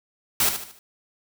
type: noise with echo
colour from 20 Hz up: white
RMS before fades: -20 dBFS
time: 0.4-0.49 s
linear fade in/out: 2 ms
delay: 75 ms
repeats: 4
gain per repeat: -8 dB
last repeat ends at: 0.79 s
effects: none